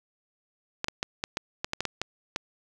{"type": "clicks", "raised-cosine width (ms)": 0.2, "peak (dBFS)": -11, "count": 11, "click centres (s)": [0.844, 0.884, 1.029, 1.239, 1.371, 1.645, 1.734, 1.806, 1.853, 2.016, 2.361], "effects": []}